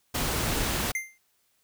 pink noise, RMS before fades -28 dBFS, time 0.14-0.92 s, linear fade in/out 10 ms
square tone with exponential decay, 2093 Hz, C7, in tune, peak -25 dBFS, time 0.95-1.18 s, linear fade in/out 2 ms, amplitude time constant 49 ms
effects white hiss -70 dBFS RMS until 1.63 s

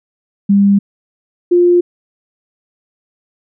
sine tone pair in turn, 200 / 351.8 Hz, G3 / F4, +35 / +13 cents, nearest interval minor seventh, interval 978 cents, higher second, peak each -6 dBFS, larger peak neither, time 0.49-0.79 / 1.51-1.81 s, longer neither, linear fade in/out 10 ms, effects none

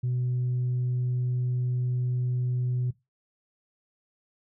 sine tone, 124.7 Hz, B2, 17 cents sharp, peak -23 dBFS, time 0.03-2.91 s, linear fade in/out 10 ms, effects noise-tail reverb RT60 0.2 s tail -18 dB re dry + tanh soft clip ceiling -22 dBFS

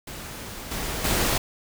pink noise with level steps, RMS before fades -37 / -30 / -23 dBFS, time 0.07-1.38 s, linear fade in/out 5 ms, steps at 0.71 / 1.04 s, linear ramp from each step 5 ms, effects none

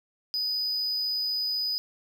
triangle tone, 4978 Hz, D#8, in tune, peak -25 dBFS, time 0.34-1.78 s, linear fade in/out 0 ms, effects none

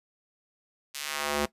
square tone with high-pass filter sweep, 73 Hz, D2, 10 cents flat, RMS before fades -31 dBFS, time 0.94-1.46 s, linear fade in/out 10 ms, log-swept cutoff 3800 to 260 Hz, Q 0.72, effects noise-tail reverb RT60 0.1 s tail -17 dB re dry + resampled to 32000 Hz

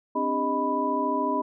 sine tone cluster, 261.7 / 295.6 / 400.2 / 623 / 989 Hz, C4 / D4 / G4 / D#5 / B5, 0 / +11 / +36 / +2 / +2 cents, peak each -30 / -31 / -32 / -31 / -26 dBFS, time 0.15-1.42 s, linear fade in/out 10 ms, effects none

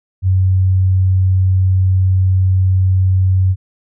sine tone, 93.7 Hz, F#2, 22 cents sharp, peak -9 dBFS, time 0.22-3.56 s, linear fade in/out 50 ms, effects none

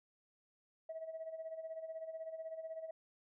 sine tone with tremolo, 645 Hz, E5, 38 cents flat, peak -39 dBFS, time 0.89-2.91 s, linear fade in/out 5 ms, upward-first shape sine, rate 16 Hz, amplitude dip 70%, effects tanh soft clip ceiling -37 dBFS

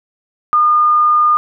sine tone, 1216 Hz, D#6, 40 cents flat, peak -8 dBFS, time 0.53-1.37 s, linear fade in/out 0 ms, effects none

